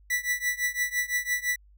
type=tone with tremolo; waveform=45% pulse; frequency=1965 Hz; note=B6; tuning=9 cents flat; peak=-22 dBFS; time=0.1-1.56 s; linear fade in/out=5 ms; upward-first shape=triangle; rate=5.9 Hz; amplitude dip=95%; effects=added 50 Hz sine -53 dBFS peak until 1.77 s